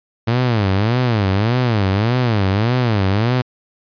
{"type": "tone with vibrato", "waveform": "sawtooth", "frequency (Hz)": 110, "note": "A2", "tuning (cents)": 0, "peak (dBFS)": -10, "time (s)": [0.27, 3.42], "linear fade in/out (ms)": 10, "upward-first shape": "sine", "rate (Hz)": 1.7, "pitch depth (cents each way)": 250, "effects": ["resampled to 11025 Hz"]}